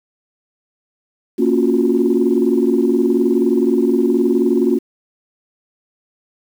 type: chord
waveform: sine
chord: Gb major seventh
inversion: first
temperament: equal with one note detuned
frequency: 233.1 / 277.2 / 349.2 / 368.3 Hz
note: Bb3 / Db4 / F4 / Gb4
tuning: 0 / 0 / 0 / -8 cents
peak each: -17 dBFS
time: 1.38-4.79 s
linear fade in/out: 20 ms
effects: tanh soft clip ceiling -3 dBFS + 7-bit